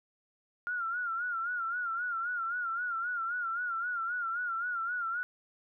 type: tone with vibrato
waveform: sine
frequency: 1404 Hz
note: F6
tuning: 9 cents sharp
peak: -31 dBFS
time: 0.67-5.23 s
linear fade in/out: 0 ms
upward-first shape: sine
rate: 3.8 Hz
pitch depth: 92 cents each way
effects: none